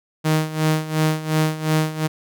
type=tone with tremolo; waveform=sawtooth; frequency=156.3 Hz; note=D#3; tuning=8 cents sharp; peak=-11 dBFS; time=0.24-2.08 s; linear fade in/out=20 ms; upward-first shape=sine; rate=2.8 Hz; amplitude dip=80%; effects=none